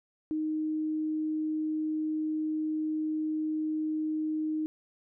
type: tone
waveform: sine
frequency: 310.6 Hz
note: D#4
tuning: 3 cents flat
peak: -28 dBFS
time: 0.31-4.66 s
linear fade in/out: 0 ms
effects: none